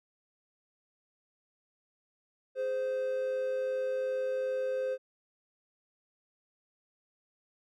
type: tone pair together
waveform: triangle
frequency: 416.4 / 519 Hz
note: G#4 / C5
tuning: +5 / -14 cents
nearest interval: major third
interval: 381 cents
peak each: -38 / -28 dBFS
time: 2.55-4.98 s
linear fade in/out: 50 ms
effects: none